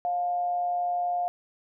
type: tone with amplitude modulation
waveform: sine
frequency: 708 Hz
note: F5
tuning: 23 cents sharp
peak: -23 dBFS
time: 0.05-1.28 s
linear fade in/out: 0 ms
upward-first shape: sine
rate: 161 Hz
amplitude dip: 35%
effects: none